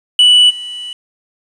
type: tone with level steps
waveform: triangle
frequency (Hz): 2960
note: F#7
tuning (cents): 0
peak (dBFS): -3 / -22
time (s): 0.19-0.93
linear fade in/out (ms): 2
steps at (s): 0.49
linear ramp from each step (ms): 20
effects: resampled to 22050 Hz + 7-bit